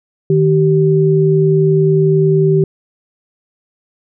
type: tone pair together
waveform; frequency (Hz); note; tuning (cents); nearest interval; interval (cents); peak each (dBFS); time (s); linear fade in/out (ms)
sine; 155.2 / 386.3; D#3 / G4; -4 / -25; octave + major third; 1579; -11; 0.3-2.64; 2
effects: none